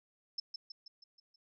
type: tone with echo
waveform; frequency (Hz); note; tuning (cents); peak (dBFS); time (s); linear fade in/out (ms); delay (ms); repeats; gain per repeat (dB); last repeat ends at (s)
sine; 5270; E8; -1; -34; 0.38-0.4; 5; 160; 6; -5; 1.36
effects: none